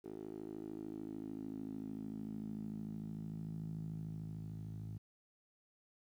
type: tone with band-pass filter sweep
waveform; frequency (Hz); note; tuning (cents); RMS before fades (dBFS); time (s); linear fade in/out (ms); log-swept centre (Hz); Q
10% pulse; 53.4; G#1; +49; -45; 0.04-4.98; 10; 390 to 120; 3.9
effects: 12-bit